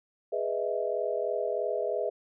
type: chord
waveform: sine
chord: E major seventh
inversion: first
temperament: equal with one note detuned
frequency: 415.3 / 493.9 / 616.2 / 659.3 Hz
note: G#4 / B4 / D#5 / E5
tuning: 0 / 0 / -17 / 0 cents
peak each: -33 dBFS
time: 0.32-2.1 s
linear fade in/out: 10 ms
effects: none